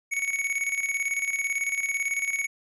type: tone with tremolo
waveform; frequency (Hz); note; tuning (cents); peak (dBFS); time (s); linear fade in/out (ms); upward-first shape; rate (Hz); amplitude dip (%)
square; 2227; C#7; +7; -24; 0.11-2.47; 20; square; 18; 60
effects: resampled to 24000 Hz